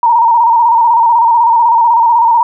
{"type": "tone with vibrato", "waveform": "sine", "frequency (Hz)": 932.3, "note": "A#5", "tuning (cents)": 0, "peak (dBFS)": -5, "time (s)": [0.03, 2.43], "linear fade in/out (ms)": 2, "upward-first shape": "square", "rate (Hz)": 16, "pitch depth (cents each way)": 47, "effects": []}